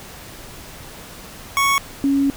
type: tone pair in turn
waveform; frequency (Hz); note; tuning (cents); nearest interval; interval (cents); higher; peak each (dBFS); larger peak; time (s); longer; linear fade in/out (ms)
25% pulse / sine; 1108.7 / 277.2; C#6 / C#4; 0 / 0; 2 octaves; 2400; first; -11 / -14; first; 1.57-1.78 / 2.04-2.3; second; 0
effects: pink hiss -38 dBFS RMS until 2.36 s